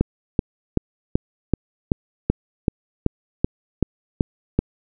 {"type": "click train", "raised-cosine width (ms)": 3, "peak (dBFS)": -3, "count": 13, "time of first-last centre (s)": [0.01, 4.59], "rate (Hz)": 2.62, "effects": []}